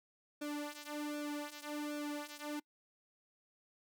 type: tone with flanger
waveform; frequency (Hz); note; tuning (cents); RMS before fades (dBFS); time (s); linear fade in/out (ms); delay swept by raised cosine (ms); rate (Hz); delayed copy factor
sawtooth; 295.2; D4; +9; -42; 0.41-2.6; 10; 1 to 3.5; 1.3; -0.85
effects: noise-tail reverb RT60 0.1 s tail -25 dB re dry